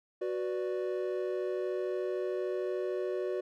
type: chord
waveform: triangle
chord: B minor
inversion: second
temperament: equal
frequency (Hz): 370 / 493.9 / 587.3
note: F#4 / B4 / D5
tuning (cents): 0 / 0 / 0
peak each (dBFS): -31 / -36 / -36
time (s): 0.21-3.41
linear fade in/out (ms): 10
effects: none